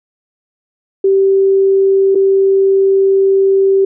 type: tone with dropouts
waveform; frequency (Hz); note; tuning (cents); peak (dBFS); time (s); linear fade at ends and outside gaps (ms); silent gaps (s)
sine; 388.6; G4; -15; -7; 1.04-3.85; 5; 2.149-2.154
effects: none